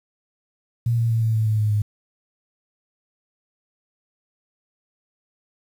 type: tone with pitch steps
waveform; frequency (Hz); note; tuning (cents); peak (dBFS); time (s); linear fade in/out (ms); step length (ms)
sine; 117.5 / 115.61 / 113.76 / 111.93 / 110.14 / 108.37 / 106.63 / 104.92; A#2 / A#2 / A#2 / A2 / A2 / A2 / G#2 / G#2; +14 / -14 / -42 / +30 / +2 / -26 / +46 / +18; -17; 0.86-1.82; 5; 120
effects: 8-bit